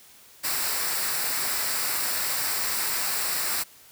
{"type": "noise with comb filter", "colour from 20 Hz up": "white", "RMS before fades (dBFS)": -27, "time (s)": [0.43, 3.64], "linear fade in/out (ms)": 20, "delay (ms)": 0.31, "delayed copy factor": -0.55, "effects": ["white hiss -52 dBFS RMS until 3.91 s"]}